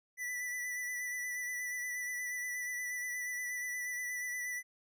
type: tone with vibrato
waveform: square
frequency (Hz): 1975.5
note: B6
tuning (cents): 0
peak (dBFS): -37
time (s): 0.17-4.63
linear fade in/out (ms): 50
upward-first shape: sine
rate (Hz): 8.4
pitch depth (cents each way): 24
effects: none